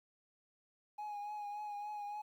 triangle tone with vibrato, 830.6 Hz, G#5, in tune, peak -38 dBFS, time 0.98-2.22 s, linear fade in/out 10 ms, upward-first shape triangle, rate 3.5 Hz, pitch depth 34 cents each way, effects tanh soft clip ceiling -34 dBFS + 12-bit

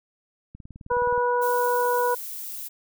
click train, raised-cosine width 5 ms, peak -29 dBFS, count 13, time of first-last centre 0.55-1.178 s, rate 19.1 Hz
harmonic tone, 488.3 Hz, B4, 20 cents flat, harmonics 1 / 2 / 3, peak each -23 / -23 / -31 dBFS, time 0.9-2.15 s, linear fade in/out 10 ms
violet noise, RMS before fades -35 dBFS, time 1.41-2.69 s, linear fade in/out 20 ms
effects none

